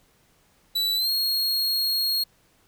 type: tone with pitch glide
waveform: 45% pulse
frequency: 3951 to 4284 Hz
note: B7 to C8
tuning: 0 to +40 cents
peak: -21 dBFS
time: 0.75-2.24 s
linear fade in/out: 10 ms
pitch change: +140 cents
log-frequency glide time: 0.96-1.1 s
effects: pink hiss -62 dBFS RMS until 2.67 s